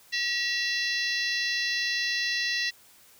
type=harmonic tone with a mistuned harmonic; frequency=678 Hz; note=E5; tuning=49 cents sharp; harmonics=3 / 4 / 5 / 6 / 7 / 8 / 9; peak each=-29 / -33 / -38 / -32 / -37 / -37 / -41 dBFS; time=0.12-2.71 s; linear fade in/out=20 ms; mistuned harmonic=3; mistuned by=-95 cents; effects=white hiss -56 dBFS RMS until 3.19 s